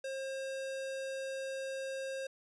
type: tone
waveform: square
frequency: 535 Hz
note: C5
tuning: 38 cents sharp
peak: -38 dBFS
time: 0.04-2.27 s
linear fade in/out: 5 ms
effects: resampled to 22050 Hz